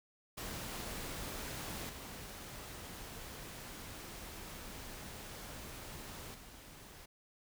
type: noise with level steps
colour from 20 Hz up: pink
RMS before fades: -43 / -48 / -54 dBFS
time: 0.37-7.06 s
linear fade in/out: 10 ms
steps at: 1.89 / 6.34 s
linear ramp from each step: 5 ms
effects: none